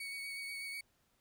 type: tone with vibrato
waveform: 35% pulse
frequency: 2234 Hz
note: C#7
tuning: 13 cents sharp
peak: -39 dBFS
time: 0-0.81 s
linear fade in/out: 5 ms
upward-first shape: sine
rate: 8.2 Hz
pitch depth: 15 cents each way
effects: pink hiss -75 dBFS RMS until 1.2 s